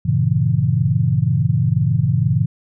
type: chord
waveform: sine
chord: G diminished seventh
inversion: none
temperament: equal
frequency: 98 / 116.54 / 138.59 / 164.81 Hz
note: G2 / Bb2 / Db3 / Fb3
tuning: 0 / 0 / 0 / 0 cents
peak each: -22 / -18 / -18 / -20 dBFS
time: 0.05-2.46 s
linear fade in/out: 10 ms
effects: none